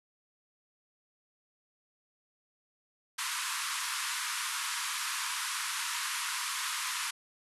pink band-pass noise, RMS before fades -35 dBFS, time 3.18-7.11 s, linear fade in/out 10 ms, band 950 to 12000 Hz, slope 96 dB/octave, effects none

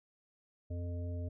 harmonic tone with a mistuned harmonic, 87.31 Hz, F2, in tune, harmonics 1 / 3 / 5 / 7, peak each -36 / -47 / -52 / -50 dBFS, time 0.7-1.29 s, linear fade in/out 10 ms, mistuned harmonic 3, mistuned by -28 cents, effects none

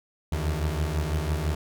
30% pulse beating tone pair, 75.2 / 81.2 Hz, D2 / E2, +42 / -26 cents, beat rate 6 Hz, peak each -24 / -27 dBFS, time 0.32-1.55 s, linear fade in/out 5 ms, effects none

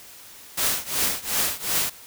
white noise with tremolo, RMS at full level -21 dBFS, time 0.57-1.9 s, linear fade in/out 10 ms, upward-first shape triangle, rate 2.7 Hz, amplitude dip 95%, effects white hiss -45 dBFS RMS until 2.06 s

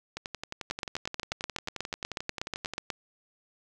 two click trains, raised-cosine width 0.2 ms, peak -14 / -18 dBFS, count 19 / 30, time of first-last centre 0.71-2.902 / 0.17-2.736 s, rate 8.21 / 11.3 Hz, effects none

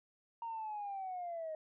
sine linear sweep, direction down, 932.3 to 619 Hz, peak -38 dBFS, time 0.42-1.55 s, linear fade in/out 2 ms, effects tanh soft clip ceiling -35 dBFS

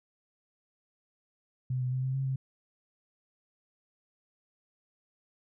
sine tone with pitch steps, 128 / 126.4 / 129.4 / 131.2 / 134.7 / 132.6 Hz, C3 / B2 / C3 / C3 / C#3 / C3, -38 / +41 / -19 / +5 / -49 / +23 cents, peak -28 dBFS, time 1.7-2.36 s, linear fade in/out 5 ms, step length 110 ms, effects none

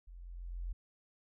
sine tone with level ramp, 43.65 Hz, F1, in tune, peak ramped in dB -49 to -35 dBFS, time 0.07-0.73 s, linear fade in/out 10 ms, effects none

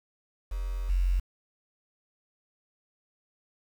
sine tone with level steps, 44.99 Hz, F#1, 48 cents flat, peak -29 / -22 dBFS, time 0.51-1.2 s, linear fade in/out 10 ms, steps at 0.89 s, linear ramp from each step 10 ms, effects 8-bit

